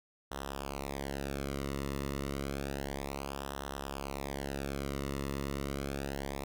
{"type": "tone with flanger", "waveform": "sawtooth", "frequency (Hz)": 69.3, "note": "C#2", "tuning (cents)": 0, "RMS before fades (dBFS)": -38, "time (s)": [0.31, 6.44], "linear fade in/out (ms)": 5, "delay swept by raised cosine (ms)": [0.43, 1.28], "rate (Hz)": 0.3, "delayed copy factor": -0.85, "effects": []}